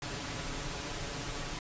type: noise with comb filter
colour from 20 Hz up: pink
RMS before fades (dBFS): -38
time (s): 0.02-1.59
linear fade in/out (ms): 2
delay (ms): 7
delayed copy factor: +0.5
effects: resampled to 16000 Hz